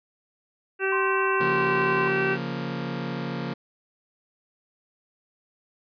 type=harmonic tone; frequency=385.2 Hz; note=G4; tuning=30 cents flat; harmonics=1 / 2 / 3 / 4 / 5 / 6 / 7; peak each=-25 / -36 / -35 / -27 / -36 / -39 / -31 dBFS; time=0.79-2.38 s; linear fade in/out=50 ms
type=tone with pitch glide; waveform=sine; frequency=1055 to 1038.1 Hz; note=C6 to C6; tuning=+14 to -14 cents; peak=-26 dBFS; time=0.92-2.08 s; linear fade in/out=5 ms; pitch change=-28 cents; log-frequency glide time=1.39-1.72 s
type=chord; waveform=sawtooth; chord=Bb minor; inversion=first; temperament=just; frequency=139.85 / 174.81 / 233.1 Hz; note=Db3 / F3 / Bb3; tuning=+16 / +2 / 0 cents; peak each=-29 dBFS; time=1.4-3.54 s; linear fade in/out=10 ms
effects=resampled to 11025 Hz